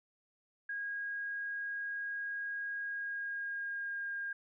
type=tone with pitch glide; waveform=sine; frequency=1637 to 1614.5 Hz; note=G#6 to G#6; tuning=-25 to -49 cents; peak=-36 dBFS; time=0.69-4.33 s; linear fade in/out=5 ms; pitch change=-24 cents; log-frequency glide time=2.81-4.12 s; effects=none